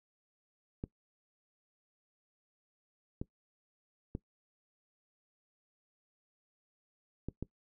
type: clicks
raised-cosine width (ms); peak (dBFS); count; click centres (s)
3; -24; 5; 0.839 / 3.215 / 4.151 / 7.286 / 7.426
effects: noise-tail reverb RT60 0.1 s tail -20 dB re dry